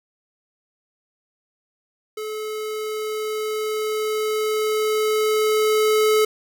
square tone with level ramp, 430.6 Hz, A4, 37 cents flat, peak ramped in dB -28 to -15 dBFS, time 2.17-6.25 s, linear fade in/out 5 ms, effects none

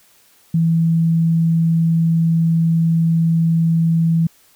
sine tone, 164.7 Hz, E3, 1 cent flat, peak -12 dBFS, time 0.54-4.27 s, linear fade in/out 5 ms, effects white hiss -53 dBFS RMS until 4.55 s

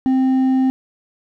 sine tone with hard clipping, 261.6 Hz, C4, in tune, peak -14 dBFS, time 0.06-0.7 s, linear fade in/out 0 ms, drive 4 dB, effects none

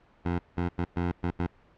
15% pulse tone bursts at uneven times, 87.3 Hz, F2, in tune, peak -20 dBFS, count 6, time 0.25-0.39 / 0.57-0.69 / 0.78-0.85 / 0.96-1.12 / 1.23-1.31 / 1.39-1.47 s, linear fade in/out 10 ms, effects pink hiss -60 dBFS RMS until 1.77 s + low-pass 2000 Hz 12 dB/octave

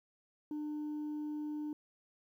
sine tone, 300 Hz, D4, 37 cents sharp, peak -34 dBFS, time 0.51-1.73 s, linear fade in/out 2 ms, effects tanh soft clip ceiling -36 dBFS + 12-bit

